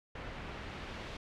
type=noise with low-pass filter sweep; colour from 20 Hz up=pink; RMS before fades=-44 dBFS; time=0.15-1.17 s; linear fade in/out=5 ms; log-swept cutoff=2300 to 3500 Hz; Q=0.94; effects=none